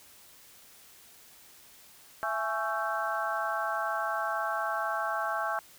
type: harmonic tone with a mistuned harmonic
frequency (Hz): 222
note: A3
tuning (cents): +16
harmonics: 3 / 4 / 5 / 6 / 7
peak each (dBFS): -35 / -35 / -35 / -35 / -35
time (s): 2.23-5.59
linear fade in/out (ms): 0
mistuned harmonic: 4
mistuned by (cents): -97
effects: white hiss -55 dBFS RMS until 5.78 s